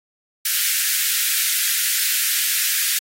white high-pass noise, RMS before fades -20 dBFS, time 0.45-2.99 s, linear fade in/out 5 ms, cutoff 1500 Hz, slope 48 dB/octave, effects AAC 48 kbps

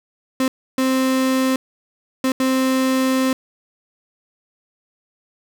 35% pulse tone bursts at uneven times, 261.6 Hz, C4, in tune, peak -14 dBFS, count 4, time 0.4-0.48 / 0.78-1.56 / 2.24-2.32 / 2.4-3.33 s, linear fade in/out 2 ms, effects none

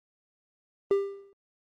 triangle tone with exponential decay, 396.9 Hz, G4, 22 cents sharp, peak -16 dBFS, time 0.91-1.33 s, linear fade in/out 1 ms, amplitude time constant 91 ms, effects Opus 24 kbps

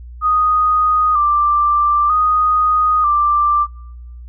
sine tone with vibrato, 1211 Hz, D#6, 47 cents flat, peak -11 dBFS, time 0.21-3.67 s, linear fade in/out 50 ms, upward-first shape square, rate 0.53 Hz, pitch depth 45 cents each way, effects noise-tail reverb RT60 1.0 s tail -26 dB re dry + added 60 Hz sine -31 dBFS peak until 4.28 s

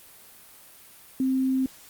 sine tone, 262.3 Hz, C4, 4 cents sharp, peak -21 dBFS, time 1.2-1.66 s, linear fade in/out 2 ms, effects white hiss -50 dBFS RMS until 1.89 s + Opus 32 kbps

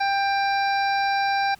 harmonic tone, 792 Hz, G5, 18 cents sharp, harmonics 1 / 2 / 3 / 5 / 6 / 7, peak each -21 / -27 / -31 / -35 / -37 / -38 dBFS, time 0-1.55 s, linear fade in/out 10 ms, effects pink hiss -53 dBFS RMS until 1.59 s

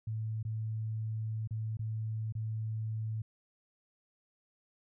sine tone with dropouts, 110 Hz, A2, in tune, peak -33 dBFS, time 0.07-3.22 s, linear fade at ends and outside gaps 5 ms, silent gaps 0.429-0.45 / 1.475-1.508 / 1.771-1.792 / 2.324-2.351 s, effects none

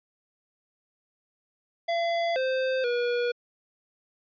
square tone with pitch steps, 679 / 521 / 482.4 Hz, F5 / C5 / B4, -49 / -7 / -41 cents, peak -25 dBFS, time 1.88-3.32 s, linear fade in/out 10 ms, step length 480 ms, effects resampled to 11025 Hz

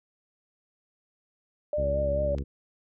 sine tone with vibrato, 587.3 Hz, D5, in tune, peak -25 dBFS, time 1.73-2.35 s, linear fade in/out 2 ms, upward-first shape sine, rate 4.6 Hz, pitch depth 41 cents each way
harmonic tone, 69 Hz, C#2, 7 cents flat, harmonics 1 / 2 / 3 / 4 / 5 / 6 / 7, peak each -30 / -36 / -40 / -42 / -44 / -46 / -47 dBFS, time 1.77-2.44 s, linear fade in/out 20 ms
click, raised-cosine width 0.2 ms, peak -27 dBFS, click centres 2.384 s
effects none

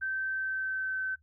sine tone with pitch glide, 1550 to 1533.1 Hz, G6 to G6, -20 to -39 cents, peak -30 dBFS, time 0.01-1.16 s, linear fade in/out 20 ms, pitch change -19 cents, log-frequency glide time 0.31-1.01 s, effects noise-tail reverb RT60 0.1 s tail -19 dB re dry + added 77 Hz sine -63 dBFS peak until 1.22 s

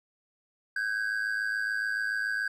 triangle ring-modulated tone, 1581 Hz, G6, 14 cents sharp, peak -23 dBFS, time 0.76-2.48 s, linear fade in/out 5 ms, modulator 53.5 Hz, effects none

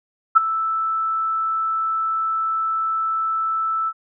sine tone with ADSR envelope, 1318.5 Hz, E6, in tune, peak -5 dBFS, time 0.35-3.93 s, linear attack 20 ms, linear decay 14 ms, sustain -14 dB, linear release 52 ms, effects none

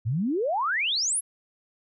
sine exponential sweep, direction up, 101.5 to 11440 Hz, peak -23 dBFS, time 0.05-1.21 s, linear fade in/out 20 ms, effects none

